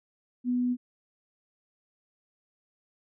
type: tone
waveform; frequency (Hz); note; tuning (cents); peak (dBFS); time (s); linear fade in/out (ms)
sine; 247.1; B3; +1; -24; 0.44-0.77; 50
effects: none